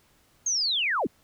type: linear sweep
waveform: sine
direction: down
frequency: 6550 to 160.4 Hz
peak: -23 dBFS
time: 0.46-1.07 s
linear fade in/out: 5 ms
effects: pink hiss -63 dBFS RMS until 1.23 s